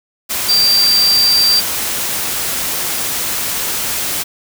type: tone in noise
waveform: sine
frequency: 4699 Hz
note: D8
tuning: in tune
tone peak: -9 dBFS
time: 0.48-1.61 s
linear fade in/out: 20 ms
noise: white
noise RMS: -19 dBFS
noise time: 0.29-4.24 s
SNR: +7 dB
effects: none